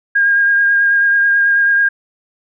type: tone with vibrato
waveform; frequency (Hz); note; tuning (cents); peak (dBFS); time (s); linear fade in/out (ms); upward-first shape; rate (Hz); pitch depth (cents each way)
sine; 1619; G#6; -45; -9; 0.15-1.89; 10; triangle; 9.2; 18
effects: none